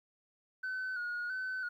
sine tone with vibrato, 1480 Hz, F#6, in tune, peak -33 dBFS, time 0.63-1.69 s, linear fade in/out 10 ms, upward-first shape square, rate 1.5 Hz, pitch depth 44 cents each way, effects tanh soft clip ceiling -33 dBFS + 12-bit

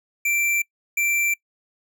square tone pair in turn, 2349 / 2349 Hz, D7 / D7, 0 / 0 cents, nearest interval unison, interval 0 cents, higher neither, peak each -20 dBFS, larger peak neither, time 0.25-0.62 / 0.97-1.34 s, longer neither, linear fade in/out 5 ms, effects noise-tail reverb RT60 0.1 s tail -25 dB re dry

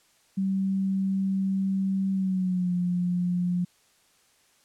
sine tone with pitch glide, 192.7 to 177.73 Hz, G3 to F3, -29 to +31 cents, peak -23 dBFS, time 0.37-3.65 s, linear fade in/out 10 ms, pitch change -140 cents, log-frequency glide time 2.12-2.73 s, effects white hiss -63 dBFS RMS until 4.64 s + low-pass 10000 Hz 12 dB/octave

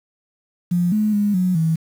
sine tone with pitch steps, 175.7 / 213.1 / 205.7 / 182.7 / 161.7 Hz, F3 / G#3 / G#3 / F#3 / E3, +11 / +45 / -16 / -22 / -33 cents, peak -15 dBFS, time 0.71-1.76 s, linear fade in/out 10 ms, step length 210 ms, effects 7-bit

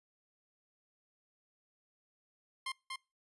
15% pulse tone with echo, 1055 Hz, C6, 14 cents sharp, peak -30 dBFS, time 2.66-2.72 s, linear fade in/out 5 ms, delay 240 ms, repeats 1, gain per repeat -3 dB, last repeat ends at 2.96 s, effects noise-tail reverb RT60 0.3 s tail -26 dB re dry + resampled to 24000 Hz

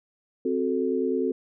sine chord, F# diminished, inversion second, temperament equal, 261.6 / 370 / 440 Hz, C4 / F#4 / A4, 0 / 0 / 0 cents, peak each -27 dBFS, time 0.45-1.32 s, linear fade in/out 5 ms, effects none

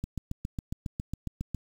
click train, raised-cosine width 5 ms, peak -20 dBFS, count 12, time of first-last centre 0.04-1.547 s, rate 7.3 Hz, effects 8-bit

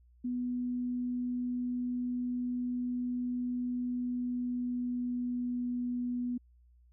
sine tone with pitch glide, 246.9 to 245.2 Hz, B3 to B3, 0 to -12 cents, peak -31 dBFS, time 0.24-6.38 s, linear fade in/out 10 ms, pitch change -12 cents, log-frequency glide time 3.85-5.68 s, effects added 60 Hz sine -59 dBFS peak until 6.92 s

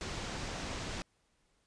pink low-pass noise, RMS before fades -40 dBFS, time 0.01-1.02 s, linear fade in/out 0 ms, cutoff 7200 Hz, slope 24 dB/octave, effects pink hiss -74 dBFS RMS until 1.66 s + resampled to 22050 Hz

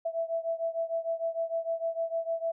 sine beating tone pair, 659.3 / 665.9 Hz, E5 / E5, 0 / +17 cents, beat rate 6.6 Hz, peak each -31 / -33 dBFS, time 0.05-2.52 s, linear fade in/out 10 ms, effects none

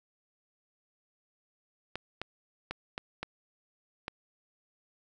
clicks, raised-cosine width 0.3 ms, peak -19 dBFS, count 6, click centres 1.956 / 2.216 / 2.71 / 2.979 / 3.23 / 4.081 s, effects none

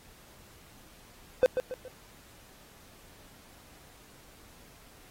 triangle tone with echo, 509 Hz, C5, 48 cents flat, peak -15 dBFS, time 1.43-1.46 s, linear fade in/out 0 ms, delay 140 ms, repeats 3, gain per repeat -8 dB, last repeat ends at 1.88 s, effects pink hiss -56 dBFS RMS until 5.1 s + AAC 48 kbps

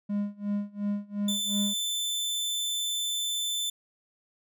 triangle tone with tremolo, 204.4 Hz, G#3, 27 cents flat, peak -23 dBFS, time 0.09-1.74 s, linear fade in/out 10 ms, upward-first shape sine, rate 2.8 Hz, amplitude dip 95%
sawtooth tone, 3531 Hz, A7, 5 cents sharp, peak -25 dBFS, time 1.28-3.7 s, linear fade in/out 5 ms
effects none

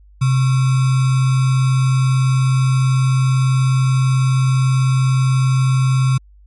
sine tone with sample-and-hold, 130.81 Hz, C3, in tune, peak -11 dBFS, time 0.21-6.18 s, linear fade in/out 10 ms, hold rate 1225 Hz, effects added 50 Hz sine -43 dBFS peak until 6.46 s + MP3 48 kbps

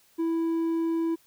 sine tone with hard clipping, 329.6 Hz, E4, in tune, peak -25 dBFS, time 0.18-1.16 s, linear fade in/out 20 ms, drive 3 dB, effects white hiss -62 dBFS RMS until 1.26 s

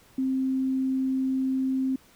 sine tone, 263.2 Hz, C4, 10 cents sharp, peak -23 dBFS, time 0.18-1.96 s, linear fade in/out 5 ms, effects pink hiss -57 dBFS RMS until 2.15 s

